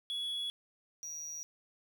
triangle tone pair in turn, 3374 / 5772 Hz, G#7 / F#8, +27 / -44 cents, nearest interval major sixth, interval 929 cents, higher second, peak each -33 / -39 dBFS, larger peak first, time 0.1-0.5 / 1.03-1.43 s, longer neither, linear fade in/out 0 ms, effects 10-bit

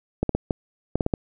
clicks, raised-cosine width 2 ms, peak -8 dBFS, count 8, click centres 0.23 / 0.293 / 0.35 / 0.508 / 0.956 / 1.008 / 1.064 / 1.138 s, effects none

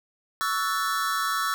square chord, F# minor seventh, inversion second, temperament equal with one note detuned, 1123.6 / 1318.5 / 1480 / 1760 Hz, C#6 / E6 / F#6 / A6, +23 / 0 / 0 / 0 cents, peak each -30 / -28 / -34 / -34 dBFS, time 0.41-1.54 s, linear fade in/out 0 ms, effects none

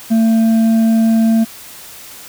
sine tone with hard clipping, 224.6 Hz, A3, 36 cents sharp, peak -10 dBFS, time 0.1-1.45 s, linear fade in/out 20 ms, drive 4 dB, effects white hiss -35 dBFS RMS until 2.28 s

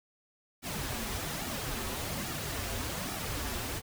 pink noise with flanger, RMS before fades -36 dBFS, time 0.62-3.82 s, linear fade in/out 50 ms, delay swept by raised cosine 1.9 to 6.7 ms, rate 1.2 Hz, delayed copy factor -0.65, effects none

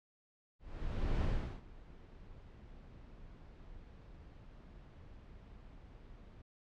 brown noise with ADSR envelope, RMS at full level -33 dBFS, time 0.59-6.42 s, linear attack 640 ms, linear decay 380 ms, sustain -21 dB, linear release 8 ms, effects low-pass 4000 Hz 12 dB/octave

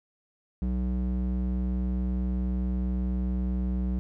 square tone with band-pass filter, 62.3 Hz, B1, 16 cents sharp, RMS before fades -28 dBFS, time 0.62-3.99 s, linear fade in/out 0 ms, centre 130 Hz, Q 4, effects none

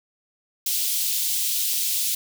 white high-pass noise, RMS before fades -24 dBFS, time 0.66-2.15 s, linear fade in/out 5 ms, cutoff 3000 Hz, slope 24 dB/octave, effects none

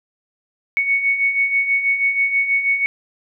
sine beating tone pair, 2217 / 2223.2 Hz, C#7 / C#7, 0 / +4 cents, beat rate 6.2 Hz, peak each -23 / -16 dBFS, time 0.77-2.86 s, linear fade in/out 0 ms, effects none

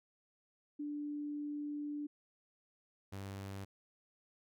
sine / sawtooth tone pair in turn, 293.7 / 98.01 Hz, D4 / G2, 0 / 0 cents, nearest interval octave + perfect fifth, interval 1900 cents, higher first, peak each -38 / -39 dBFS, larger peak first, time 0.79-2.07 / 3.12-3.65 s, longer first, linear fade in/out 10 ms, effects none

